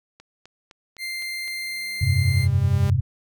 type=click train; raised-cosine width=0.2 ms; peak=-28 dBFS; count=6; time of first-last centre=0.2-1.479 s; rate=3.91 Hz
type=tone; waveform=30% pulse; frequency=2093 Hz; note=C7; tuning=in tune; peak=-25 dBFS; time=0.98-2.48 s; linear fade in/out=50 ms
type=tone with exponential growth; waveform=sawtooth; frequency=200 Hz; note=G3; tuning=35 cents sharp; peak=-24 dBFS; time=1.47-2.9 s; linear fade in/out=2 ms; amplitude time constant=310 ms
type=chord; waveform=sine; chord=F suspended second; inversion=none; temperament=just; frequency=87.31 / 98.22 / 130.96 Hz; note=F2 / G2 / C3; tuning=0 / +4 / +2 cents; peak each=-23 / -20 / -21 dBFS; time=2.01-3.01 s; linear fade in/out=10 ms
effects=none